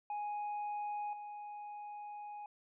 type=tone with level steps; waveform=triangle; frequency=830.6 Hz; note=G#5; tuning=in tune; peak=-35 / -42 dBFS; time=0.1-2.46 s; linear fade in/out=2 ms; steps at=1.13 s; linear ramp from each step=2 ms; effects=resampled to 8000 Hz